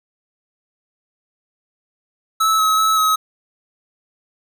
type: tone with pitch steps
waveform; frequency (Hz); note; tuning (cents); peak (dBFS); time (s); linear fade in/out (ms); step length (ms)
square; 1305 / 1283 / 1301 / 1276; E6 / E6 / E6 / D#6; -18 / -47 / -23 / +43; -14; 2.4-3.16; 10; 190
effects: none